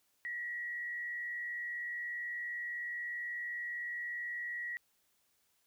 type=tone with frequency modulation; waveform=sine; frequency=1919 Hz; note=A#6; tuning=50 cents sharp; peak=-37 dBFS; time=0.25-4.77 s; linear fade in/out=0 ms; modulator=101 Hz; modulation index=0.39; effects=white hiss -75 dBFS RMS until 5.66 s